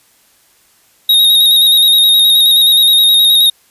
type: tone with vibrato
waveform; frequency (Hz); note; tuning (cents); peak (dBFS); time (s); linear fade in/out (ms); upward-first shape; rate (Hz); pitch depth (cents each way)
square; 3751; A#7; +10; -6; 1.09-3.5; 5; square; 9.5; 26
effects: white hiss -51 dBFS RMS until 3.7 s + resampled to 32000 Hz